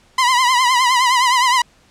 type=tone with vibrato; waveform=sawtooth; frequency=1003 Hz; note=B5; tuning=26 cents sharp; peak=-8 dBFS; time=0.18-1.62 s; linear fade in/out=5 ms; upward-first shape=triangle; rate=9.7 Hz; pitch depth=100 cents each way; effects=pink hiss -53 dBFS RMS until 1.9 s + low-pass 8000 Hz 12 dB/octave